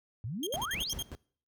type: exponential sweep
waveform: sine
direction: up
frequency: 98 to 6272 Hz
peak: -34 dBFS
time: 0.24-0.93 s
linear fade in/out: 0 ms
type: tone bursts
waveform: sawtooth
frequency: 3216 Hz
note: G7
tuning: 44 cents sharp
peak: -30 dBFS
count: 7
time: 0.43-1.026 s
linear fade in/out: 2 ms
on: 38 ms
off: 55 ms
type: noise with tremolo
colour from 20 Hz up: brown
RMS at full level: -38 dBFS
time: 0.54-1.15 s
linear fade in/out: 0 ms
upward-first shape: square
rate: 5.2 Hz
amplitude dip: 80%
effects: noise-tail reverb RT60 0.5 s tail -23 dB re dry + high-pass 60 Hz 12 dB/octave